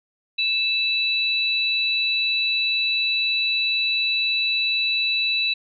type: tone pair together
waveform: sine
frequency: 2631 / 3942 Hz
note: E7 / B7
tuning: -4 / -4 cents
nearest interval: perfect fifth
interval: 700 cents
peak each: -22 dBFS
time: 0.38-5.54 s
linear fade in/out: 10 ms
effects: none